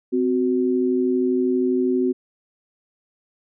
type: tone pair together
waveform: sine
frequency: 257.5 / 370 Hz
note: C4 / F#4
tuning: -28 / 0 cents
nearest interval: tritone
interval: 628 cents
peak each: -20 dBFS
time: 0.12-2.13 s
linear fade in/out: 20 ms
effects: none

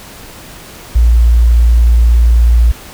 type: tone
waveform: sine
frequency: 58.3 Hz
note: A#1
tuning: 1 cent sharp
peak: -4 dBFS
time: 0.95-2.72 s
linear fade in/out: 10 ms
effects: pink hiss -33 dBFS RMS until 2.93 s

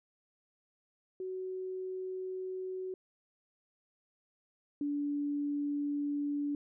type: tone pair in turn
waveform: sine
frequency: 373.2 / 289 Hz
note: F#4 / D4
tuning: +15 / -28 cents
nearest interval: major third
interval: 443 cents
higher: first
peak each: -36 / -31 dBFS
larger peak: second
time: 1.2-2.94 / 4.81-6.55 s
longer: neither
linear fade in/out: 2 ms
effects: none

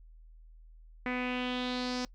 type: tone with low-pass filter sweep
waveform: sawtooth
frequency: 249.9 Hz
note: B3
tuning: 21 cents sharp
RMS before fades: -34 dBFS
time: 1.06-2.05 s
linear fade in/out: 0 ms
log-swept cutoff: 2100 to 5400 Hz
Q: 4
effects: noise-tail reverb RT60 0.1 s tail -23 dB re dry + added 40 Hz sine -51 dBFS peak until 2.14 s

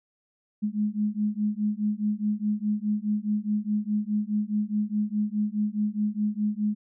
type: beating tone pair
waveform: sine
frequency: 207.7 / 212.5 Hz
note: G#3 / G#3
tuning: 0 / +40 cents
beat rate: 4.8 Hz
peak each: -27 / -27 dBFS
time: 0.62-6.75 s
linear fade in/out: 20 ms
effects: none

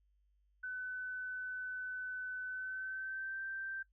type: tone with pitch glide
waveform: sine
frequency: 1507 to 1565.6 Hz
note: F#6 to G6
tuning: +31 to -3 cents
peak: -39 dBFS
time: 0.63-3.83 s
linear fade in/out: 10 ms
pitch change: +66 cents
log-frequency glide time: 2.46-3.41 s
effects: noise-tail reverb RT60 0.1 s tail -17 dB re dry + added 50 Hz sine -70 dBFS peak until 3.92 s

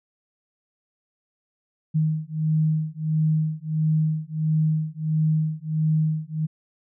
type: beating tone pair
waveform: sine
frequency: 155.56 / 157.06 Hz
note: D#3 / D#3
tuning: 0 / +17 cents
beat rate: 1.5 Hz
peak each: -23 dBFS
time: 1.94-6.47 s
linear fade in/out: 20 ms
effects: none

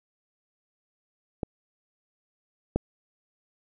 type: clicks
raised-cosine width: 2 ms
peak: -15 / -10 dBFS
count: 2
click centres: 1.432 / 2.76 s
effects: none

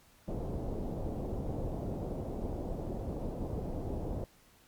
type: low-pass noise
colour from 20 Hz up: pink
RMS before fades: -37 dBFS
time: 0.28-4.24 s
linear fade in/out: 0 ms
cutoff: 670 Hz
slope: 24 dB/octave
effects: pink hiss -63 dBFS RMS until 4.67 s + Opus 48 kbps

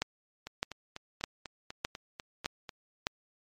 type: two click trains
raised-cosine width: 0.2 ms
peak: -12 / -23 dBFS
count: 6 / 10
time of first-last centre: 0.02-3.069 / 0.47-2.692 s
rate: 1.64 / 4.05 Hz
effects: MP3 64 kbps

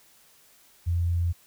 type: tone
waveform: sine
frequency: 86 Hz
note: F2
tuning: 26 cents flat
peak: -22 dBFS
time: 0.86-1.33 s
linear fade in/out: 20 ms
effects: white hiss -58 dBFS RMS until 1.46 s

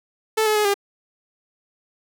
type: tone with pitch steps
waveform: sawtooth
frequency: 438.2 / 427.9 / 421.4 / 401.9 Hz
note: A4 / A4 / G#4 / G4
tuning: -7 / -48 / +25 / +43 cents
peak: -13 dBFS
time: 0.37-0.742 s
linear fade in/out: 10 ms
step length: 93 ms
effects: none

